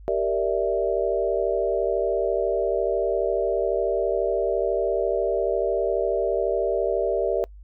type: chord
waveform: sine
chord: E half-diminished seventh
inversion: first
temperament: equal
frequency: 392 / 466.2 / 587.3 / 659.3 Hz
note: G4 / Bb4 / D5 / E5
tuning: 0 / 0 / 0 / 0 cents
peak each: -26 dBFS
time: 0.08-7.44 s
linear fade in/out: 0 ms
effects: noise-tail reverb RT60 0.1 s tail -26 dB re dry + added 50 Hz sine -41 dBFS peak until 7.63 s